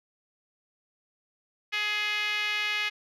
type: tone with band-pass filter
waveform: 5% pulse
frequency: 419.4 Hz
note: G#4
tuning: 17 cents sharp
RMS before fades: -29 dBFS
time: 1.72-2.9 s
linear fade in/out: 20 ms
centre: 2300 Hz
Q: 2.2
effects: none